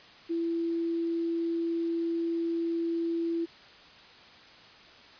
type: tone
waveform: sine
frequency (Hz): 334.6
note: E4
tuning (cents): +26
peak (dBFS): -27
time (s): 0.29-3.46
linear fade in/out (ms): 20
effects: white hiss -52 dBFS RMS until 5.19 s + resampled to 11025 Hz